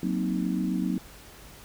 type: chord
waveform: sine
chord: C half-diminished seventh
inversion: second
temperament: equal with one note detuned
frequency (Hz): 185 / 233.1 / 260.6 / 311.1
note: Gb3 / Bb3 / C4 / Eb4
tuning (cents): 0 / 0 / -7 / 0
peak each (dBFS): -28 / -32 / -31 / -32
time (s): 0.03-0.98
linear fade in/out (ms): 2
effects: added 50 Hz sine -54 dBFS peak until 1.64 s + pink hiss -49 dBFS RMS until 1.64 s